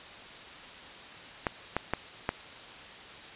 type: clicks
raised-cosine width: 0.5 ms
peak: -12 dBFS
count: 4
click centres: 1.468 / 1.766 / 1.936 / 2.291 s
effects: white hiss -46 dBFS RMS until 3.35 s + resampled to 8000 Hz